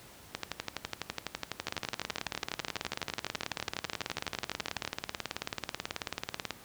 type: two click trains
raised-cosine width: 0.2 ms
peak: -15 / -15 dBFS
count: 55 / 90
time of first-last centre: 0.35-4.85 / 1.67-6.507 s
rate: 12 / 18.4 Hz
effects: pink hiss -53 dBFS RMS until 6.64 s + high-pass 60 Hz 12 dB/octave